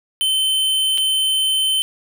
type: tone with dropouts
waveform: square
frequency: 3075 Hz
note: G7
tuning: 34 cents flat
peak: -16 dBFS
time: 0.21-1.82 s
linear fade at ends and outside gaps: 0 ms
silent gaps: 0.976-0.981 s
effects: none